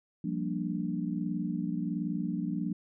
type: chord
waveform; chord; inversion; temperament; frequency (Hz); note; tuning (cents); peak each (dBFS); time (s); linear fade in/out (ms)
sine; G minor seventh; third; equal; 174.61 / 196 / 233.1 / 293.7; F3 / G3 / Bb3 / D4; 0 / 0 / 0 / 0; -34 / -36 / -36 / -36; 0.24-2.73; 5
effects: none